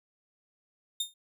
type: tone with exponential decay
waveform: sawtooth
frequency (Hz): 3648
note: A#7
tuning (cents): -38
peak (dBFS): -23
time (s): 1-1.14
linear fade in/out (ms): 5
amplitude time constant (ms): 29
effects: none